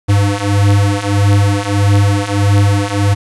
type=beating tone pair; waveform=square; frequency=100 / 101.6 Hz; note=G2 / G#2; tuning=+35 / -38 cents; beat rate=1.6 Hz; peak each=-14 / -12 dBFS; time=0.08-3.15 s; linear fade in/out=20 ms; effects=resampled to 24000 Hz + 7-bit